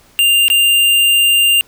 square tone with dropouts, 2794 Hz, F7, in tune, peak -9 dBFS, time 0.19-1.61 s, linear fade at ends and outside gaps 0 ms, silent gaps 0.482-0.501 s, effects pink hiss -48 dBFS RMS until 1.67 s

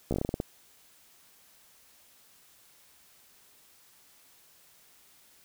slowing click train, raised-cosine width 2 ms, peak -16 dBFS, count 10, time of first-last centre 0.11-0.401 s, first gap 14 ms, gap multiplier 1.2, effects white hiss -60 dBFS RMS until 5.44 s

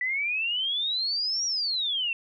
sine exponential two-way sweep, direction up then down, 1958 to 5760 to 2657 Hz, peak -25 dBFS, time 0.01-2.13 s, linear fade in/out 2 ms, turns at 1.45 s, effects none

